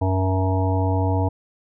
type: harmonic tone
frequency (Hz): 94.2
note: F#2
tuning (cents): +32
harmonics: 1 / 3 / 5 / 7 / 9 / 10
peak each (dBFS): -19 / -26 / -29 / -29 / -30 / -31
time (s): 0.01-1.29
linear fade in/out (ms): 10
effects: none